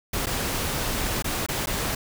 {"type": "noise with dropouts", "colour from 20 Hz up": "pink", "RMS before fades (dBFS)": -27, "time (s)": [0.13, 1.95], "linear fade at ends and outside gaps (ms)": 5, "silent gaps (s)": [[0.26, 0.267], [1.224, 1.243], [1.464, 1.486], [1.66, 1.67]], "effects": []}